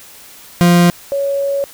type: tone pair in turn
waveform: 40% pulse / sine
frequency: 174.3 / 557.5 Hz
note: F3 / C#5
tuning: -3 / +10 cents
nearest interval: octave + minor sixth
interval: 2013 cents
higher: second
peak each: -6 / -14 dBFS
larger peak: first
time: 0.61-0.9 / 1.12-1.64 s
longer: second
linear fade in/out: 0 ms
effects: white hiss -39 dBFS RMS until 1.73 s